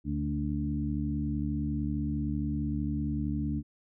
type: harmonic tone with a mistuned harmonic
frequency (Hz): 73.1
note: D2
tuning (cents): -7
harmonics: 1 / 2 / 3 / 4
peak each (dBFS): -34 / -34 / -34 / -34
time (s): 0.04-3.63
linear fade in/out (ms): 50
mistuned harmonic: 3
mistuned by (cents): +17
effects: none